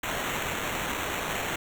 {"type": "noise with sample-and-hold", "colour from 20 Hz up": "white", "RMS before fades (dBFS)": -31, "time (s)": [0.03, 1.56], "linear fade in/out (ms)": 5, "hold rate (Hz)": 4900, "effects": []}